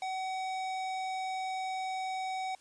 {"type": "tone with hard clipping", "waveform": "sine", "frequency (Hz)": 755, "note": "F#5", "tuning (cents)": 35, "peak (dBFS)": -35, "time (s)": [0.02, 2.55], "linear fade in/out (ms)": 2, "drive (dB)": 15, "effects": ["white hiss -62 dBFS RMS until 2.6 s", "resampled to 22050 Hz"]}